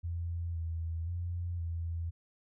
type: tone with pitch steps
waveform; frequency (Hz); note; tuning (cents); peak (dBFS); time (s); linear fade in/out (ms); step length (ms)
sine; 85 / 82.4 / 87.1 / 83.8; F2 / E2 / F2 / E2; -46 / 0 / -4 / +29; -33; 0.03-2.11; 20; 520
effects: none